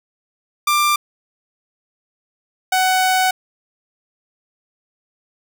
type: tone pair in turn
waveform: sawtooth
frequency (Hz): 1186 / 747.1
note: D6 / F#5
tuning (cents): +17 / +17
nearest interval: minor sixth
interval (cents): 800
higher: first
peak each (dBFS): -10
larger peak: neither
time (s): 0.67-0.96 / 2.72-3.31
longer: second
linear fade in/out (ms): 5
effects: none